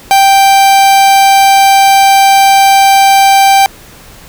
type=tone; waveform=45% pulse; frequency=784 Hz; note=G5; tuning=in tune; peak=-3 dBFS; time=0.11-3.66 s; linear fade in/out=0 ms; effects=pink hiss -35 dBFS RMS until 4.28 s